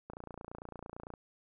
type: click train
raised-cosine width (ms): 1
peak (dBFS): -30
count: 31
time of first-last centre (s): 0.1-1.138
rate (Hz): 28.9
effects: none